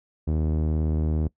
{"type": "tone with low-pass filter", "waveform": "sawtooth", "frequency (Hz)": 77.78, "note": "D#2", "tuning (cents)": 0, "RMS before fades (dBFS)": -24, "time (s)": [0.27, 1.28], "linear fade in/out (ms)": 10, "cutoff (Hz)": 380, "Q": 0.8, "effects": ["noise-tail reverb RT60 0.1 s tail -22 dB re dry"]}